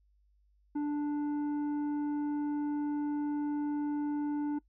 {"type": "tone with tanh clipping", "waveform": "sine", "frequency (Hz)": 293.7, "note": "D4", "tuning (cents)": 0, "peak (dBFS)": -31, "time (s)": [0.75, 4.59], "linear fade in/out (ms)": 10, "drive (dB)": 7, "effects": ["noise-tail reverb RT60 0.1 s tail -22 dB re dry", "added 50 Hz sine -65 dBFS peak until 4.68 s"]}